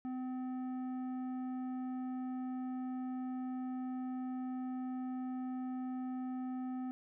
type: tone with tanh clipping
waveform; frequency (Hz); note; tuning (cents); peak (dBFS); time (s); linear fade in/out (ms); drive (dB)
triangle; 255.5; C4; -41; -39; 0.05-6.91; 0; 14
effects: none